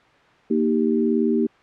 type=chord; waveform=sine; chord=Eb major; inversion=second; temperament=equal; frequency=233.1 / 311.1 / 392 Hz; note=Bb3 / Eb4 / G4; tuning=0 / 0 / 0 cents; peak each=-20 / -23 / -22 dBFS; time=0.5-1.47 s; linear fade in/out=10 ms; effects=white hiss -53 dBFS RMS until 1.62 s + low-pass 2000 Hz 12 dB/octave